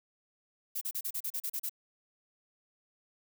violet noise bursts, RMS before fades -35 dBFS, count 10, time 0.75-1.695 s, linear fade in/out 10 ms, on 63 ms, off 35 ms, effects none

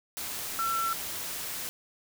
sine tone in noise, 1345 Hz, E6, 34 cents sharp, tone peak -27 dBFS, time 0.59-0.93 s, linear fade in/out 0 ms, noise white, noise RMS -36 dBFS, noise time 0.17-1.69 s, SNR +6 dB, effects none

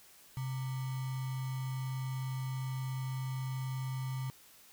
sine tone with sample-and-hold, 130.6 Hz, C3, 3 cents flat, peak -34 dBFS, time 0.37-4.3 s, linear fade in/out 0 ms, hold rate 1050 Hz, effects white hiss -59 dBFS RMS until 4.72 s

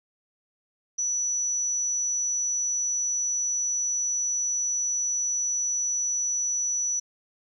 sine tone, 5920 Hz, F#8, in tune, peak -24 dBFS, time 0.98-7 s, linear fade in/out 10 ms, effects 11-bit

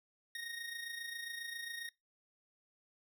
25% pulse tone with amplitude modulation, 1862 Hz, A#6, 2 cents flat, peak -36 dBFS, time 0.35-1.89 s, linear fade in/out 2 ms, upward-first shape sine, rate 27.4 Hz, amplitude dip 55%, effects noise-tail reverb RT60 0.2 s tail -23 dB re dry

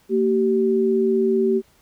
sine tone pair together, 228.9 / 384.6 Hz, A#3 / G4, -31 / -33 cents, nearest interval major sixth, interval 898 cents, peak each -21 / -17 dBFS, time 0.09-1.62 s, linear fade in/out 50 ms, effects pink hiss -58 dBFS RMS until 1.81 s

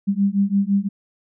sine beating tone pair, 196 / 201.9 Hz, G3 / G#3, 0 / -49 cents, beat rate 5.9 Hz, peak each -19 dBFS, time 0.07-0.89 s, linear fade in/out 20 ms, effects none

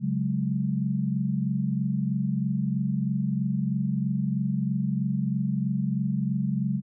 sine chord, C# suspended fourth, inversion none, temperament just, 138.59 / 184.79 / 207.9 Hz, C#3 / F#3 / G#3, 0 / -2 / +2 cents, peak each -28 dBFS, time 0-6.82 s, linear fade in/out 50 ms, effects none

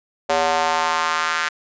square tone with high-pass filter sweep, 81.1 Hz, E2, 28 cents flat, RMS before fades -20 dBFS, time 0.29-1.49 s, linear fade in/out 10 ms, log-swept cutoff 600 to 1500 Hz, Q 2.4, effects resampled to 16000 Hz

